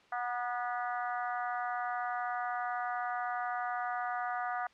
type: harmonic tone with a mistuned harmonic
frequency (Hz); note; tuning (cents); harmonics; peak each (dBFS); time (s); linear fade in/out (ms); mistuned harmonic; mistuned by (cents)
244; B3; -21; 3 / 4 / 5 / 6 / 7 / 8; -35 / -45 / -39 / -41 / -46 / -47; 0.12-4.67; 5; 4; -24
effects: white hiss -62 dBFS RMS until 4.73 s + low-pass 3000 Hz 12 dB/octave